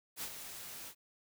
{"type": "noise with ADSR envelope", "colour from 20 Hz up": "white", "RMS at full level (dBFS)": -39, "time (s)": [0.16, 0.95], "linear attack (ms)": 63, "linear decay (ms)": 64, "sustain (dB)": -8, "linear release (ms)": 76, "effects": []}